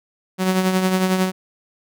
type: tone with tremolo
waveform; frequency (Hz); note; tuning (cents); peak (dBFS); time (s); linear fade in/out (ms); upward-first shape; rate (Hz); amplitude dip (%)
sawtooth; 186.6; F#3; +15; -10; 0.38-1.32; 50; triangle; 11; 55
effects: none